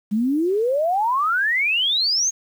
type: exponential sweep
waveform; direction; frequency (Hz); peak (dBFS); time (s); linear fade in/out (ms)
sine; up; 201.5 to 6645; -17; 0.11-2.31; 20
effects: 8-bit